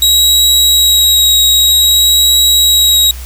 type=tone with vibrato; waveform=sawtooth; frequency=3833 Hz; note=A#7; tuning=47 cents sharp; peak=-3 dBFS; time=0.02-3.11 s; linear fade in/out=2 ms; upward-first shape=triangle; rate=0.53 Hz; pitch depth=12 cents each way; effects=added 62 Hz sine -23 dBFS peak until 3.25 s + white hiss -33 dBFS RMS until 3.25 s